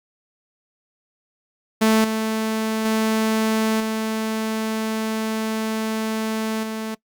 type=tone with level steps; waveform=sawtooth; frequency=220 Hz; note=A3; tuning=in tune; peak=-10 / -17 / -14 / -18 / -22 dBFS; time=1.81-6.95 s; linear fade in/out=10 ms; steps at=2.04 / 2.85 / 3.8 / 6.63 s; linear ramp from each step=5 ms; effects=noise-tail reverb RT60 0.1 s tail -22 dB re dry + Opus 48 kbps